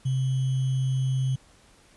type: tone with sample-and-hold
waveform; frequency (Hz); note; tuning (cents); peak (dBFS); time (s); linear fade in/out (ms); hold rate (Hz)
sine; 131.2; C3; +5; -22; 0.05-1.36; 10; 3150
effects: pink hiss -57 dBFS RMS until 1.96 s + resampled to 24000 Hz